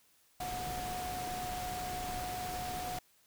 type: tone in noise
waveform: sine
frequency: 728 Hz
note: F#5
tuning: 28 cents flat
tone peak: -38 dBFS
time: 0.4-2.99 s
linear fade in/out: 5 ms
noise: pink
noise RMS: -42 dBFS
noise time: 0.4-2.99 s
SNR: +1 dB
effects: white hiss -68 dBFS RMS until 3.26 s